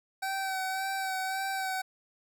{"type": "tone with vibrato", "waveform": "25% pulse", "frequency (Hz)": 766, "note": "G5", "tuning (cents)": -40, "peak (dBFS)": -27, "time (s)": [0.22, 1.82], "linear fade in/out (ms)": 10, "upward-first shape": "sine", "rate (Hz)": 1.8, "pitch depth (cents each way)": 24, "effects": []}